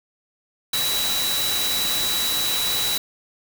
sine tone in noise, 3923 Hz, B7, 12 cents flat, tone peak -23 dBFS, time 0.73-2.98 s, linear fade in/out 5 ms, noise white, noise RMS -25 dBFS, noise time 0.73-2.98 s, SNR -1 dB, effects none

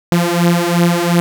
sawtooth beating tone pair, 171.2 / 174 Hz, F3 / F3, -34 / -6 cents, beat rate 2.8 Hz, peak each -10 dBFS, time 0.12-1.2 s, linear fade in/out 0 ms, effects none

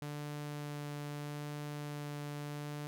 sawtooth tone with vibrato, 146.83 Hz, D3, in tune, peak -36 dBFS, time 0.02-2.87 s, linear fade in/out 0 ms, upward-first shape sine, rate 0.79 Hz, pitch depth 8 cents each way, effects none

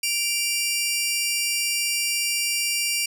15% pulse tone pair together, 2351 / 2794 Hz, D7 / F7, +1 / 0 cents, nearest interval minor third, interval 299 cents, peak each -18 dBFS, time 0.03-3.06 s, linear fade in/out 5 ms, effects none

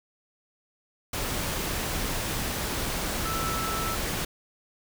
sine tone in noise, 1318.5 Hz, E6, in tune, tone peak -31 dBFS, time 3.25-3.95 s, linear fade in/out 5 ms, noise pink, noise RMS -30 dBFS, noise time 1.13-4.25 s, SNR -4 dB, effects none

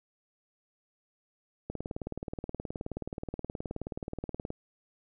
click train, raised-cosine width 2 ms, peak -22 dBFS, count 54, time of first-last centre 1.7-4.504 s, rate 18.9 Hz, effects none

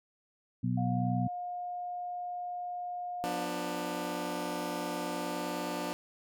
harmonic tone, 61.5 Hz, B1, 7 cents flat, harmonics 2 / 3 / 4, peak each -31 / -33 / -34 dBFS, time 0.63-1.28 s, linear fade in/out 10 ms
sine tone, 713 Hz, F5, 36 cents sharp, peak -35 dBFS, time 0.77-3.46 s, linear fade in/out 10 ms
15% pulse chord, B diminished, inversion second, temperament just, 177.8 / 246.9 / 296.3 Hz, F3 / B3 / D4, +31 / 0 / +15 cents, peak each -33 / -34 / -30 dBFS, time 3.24-5.93 s, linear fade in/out 0 ms
effects none

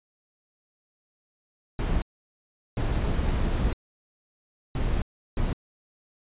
brown noise bursts at uneven times, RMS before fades -25 dBFS, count 4, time 1.79-2.02 / 2.77-3.73 / 4.75-5.02 / 5.37-5.53 s, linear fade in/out 2 ms, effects resampled to 8000 Hz

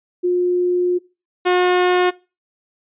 sine / sawtooth tone pair in turn, 357.2 / 360.7 Hz, F4 / F#4, +39 / -44 cents, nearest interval unison, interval 17 cents, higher second, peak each -14 / -9 dBFS, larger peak second, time 0.23-0.99 / 1.45-2.11 s, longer first, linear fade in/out 20 ms, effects noise-tail reverb RT60 0.3 s tail -21 dB re dry + resampled to 8000 Hz

